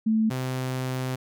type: tone pair in turn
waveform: sine / sawtooth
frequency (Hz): 220 / 129.12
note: A3 / C3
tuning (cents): 0 / -23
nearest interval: major sixth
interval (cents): 923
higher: first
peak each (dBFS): -19 / -23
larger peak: first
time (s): 0.06-0.3 / 0.3-1.16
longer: second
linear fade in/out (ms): 10
effects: none